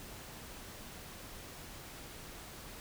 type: silence
effects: pink hiss -49 dBFS RMS until 2.8 s